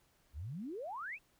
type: exponential sweep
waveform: sine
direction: up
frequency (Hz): 61.74 to 2730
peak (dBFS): -40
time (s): 0.33-1.19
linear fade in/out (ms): 50
effects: pink hiss -72 dBFS RMS until 1.39 s